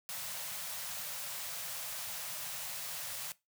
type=band-stop noise; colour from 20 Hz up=white; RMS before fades=-41 dBFS; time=0.09-3.32 s; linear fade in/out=0 ms; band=190 to 500 Hz; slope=96 dB/octave; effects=noise-tail reverb RT60 0.2 s tail -19 dB re dry + high-pass 100 Hz 12 dB/octave